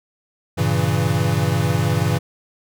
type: chord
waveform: square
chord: G diminished seventh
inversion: none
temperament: equal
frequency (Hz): 98 / 116.54 / 138.59 / 164.81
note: G2 / Bb2 / Db3 / Fb3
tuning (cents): 0 / 0 / 0 / 0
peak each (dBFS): -23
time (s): 0.57-2.19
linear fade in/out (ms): 20
effects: none